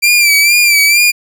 sawtooth tone with vibrato, 2349 Hz, D7, in tune, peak -3 dBFS, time 0.02-1.12 s, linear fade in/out 20 ms, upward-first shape sine, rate 2.2 Hz, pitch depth 59 cents each way, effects none

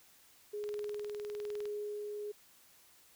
sine tone with tremolo, 416.6 Hz, G#4, 5 cents sharp, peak -36 dBFS, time 0.53-2.32 s, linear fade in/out 10 ms, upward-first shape sine, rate 1.1 Hz, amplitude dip 25%
click train, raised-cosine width 0.2 ms, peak -32 dBFS, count 21, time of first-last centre 0.64-1.655 s, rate 19.7 Hz
effects white hiss -63 dBFS RMS until 3.15 s

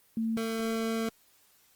sine / 25% pulse tone pair in turn, 225.2 / 225.2 Hz, A3 / A3, +40 / +40 cents, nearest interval unison, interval 0 cents, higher neither, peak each -27 / -25 dBFS, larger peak second, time 0.17-0.37 / 0.37-1.09 s, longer second, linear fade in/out 2 ms, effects white hiss -64 dBFS RMS until 1.75 s + Opus 24 kbps

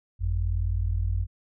sine tone pair together, 50.06 / 89.4 Hz, G1 / F2, +37 / +41 cents, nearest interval minor seventh, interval 1004 cents, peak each -26 dBFS, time 0.19-1.27 s, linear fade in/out 50 ms, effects none

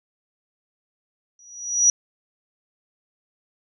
sine tone with exponential growth, 5820 Hz, F#8, 29 cents flat, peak -10 dBFS, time 1.39-1.9 s, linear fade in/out 2 ms, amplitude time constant 110 ms, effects none

